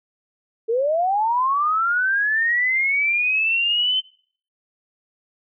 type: linear sweep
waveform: sine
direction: up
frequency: 434.5 to 3081 Hz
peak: -17 dBFS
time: 0.68-4.01 s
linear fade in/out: 20 ms
effects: noise-tail reverb RT60 0.5 s tail -22 dB re dry